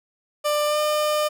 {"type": "tone with pitch glide", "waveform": "30% pulse", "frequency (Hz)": [594, 603.3], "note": ["D5", "D5"], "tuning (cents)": [20, 46], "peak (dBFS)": -17, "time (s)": [0.44, 1.29], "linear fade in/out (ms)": 20, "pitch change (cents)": 26, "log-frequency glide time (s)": [0.66, 0.79], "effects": []}